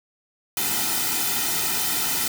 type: noise with comb filter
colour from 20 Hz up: white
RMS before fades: -24 dBFS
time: 0.57-2.28 s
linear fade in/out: 2 ms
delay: 1.8 ms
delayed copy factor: -0.85
effects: none